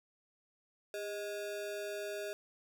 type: ring-modulated tone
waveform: square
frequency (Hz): 516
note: C5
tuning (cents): -24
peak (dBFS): -36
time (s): 0.94-2.33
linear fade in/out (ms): 0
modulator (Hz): 110
effects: none